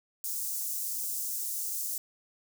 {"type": "high-pass noise", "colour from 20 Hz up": "white", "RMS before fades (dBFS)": -34, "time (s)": [0.24, 1.98], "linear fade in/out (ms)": 2, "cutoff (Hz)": 6200, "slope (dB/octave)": 24, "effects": []}